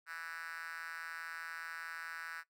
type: tone with high-pass filter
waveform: 5% pulse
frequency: 164.81 Hz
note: E3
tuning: in tune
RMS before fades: -45 dBFS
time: 0.06-2.44 s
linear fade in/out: 50 ms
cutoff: 1500 Hz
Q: 4.8
effects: noise-tail reverb RT60 0.1 s tail -17 dB re dry